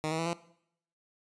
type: tone with pitch steps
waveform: 10% pulse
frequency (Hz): 155.4 / 160.23 / 165.21 / 170.35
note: D#3 / E3 / E3 / F3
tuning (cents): -2 / -49 / +4 / -43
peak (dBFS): -22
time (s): 0.04-0.332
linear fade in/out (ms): 0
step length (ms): 73
effects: noise-tail reverb RT60 0.7 s tail -19 dB re dry + resampled to 22050 Hz